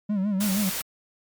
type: tone with vibrato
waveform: triangle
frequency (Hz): 199.3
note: G3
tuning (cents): +29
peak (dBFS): -20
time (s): 0.09-0.7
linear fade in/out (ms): 10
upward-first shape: sine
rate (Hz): 6.4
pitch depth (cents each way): 110
type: noise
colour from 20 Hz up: white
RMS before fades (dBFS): -30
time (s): 0.4-0.82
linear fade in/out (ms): 10
effects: MP3 96 kbps